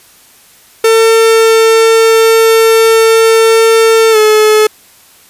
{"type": "tone with pitch glide", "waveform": "45% pulse", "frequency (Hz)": [449.8, 429.5], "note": ["A4", "A4"], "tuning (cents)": [38, -42], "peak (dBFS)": -4, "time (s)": [0.84, 4.67], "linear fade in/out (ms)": 5, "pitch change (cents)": -80, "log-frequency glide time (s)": [4.11, 4.17], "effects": ["white hiss -42 dBFS RMS until 5.29 s", "resampled to 32000 Hz"]}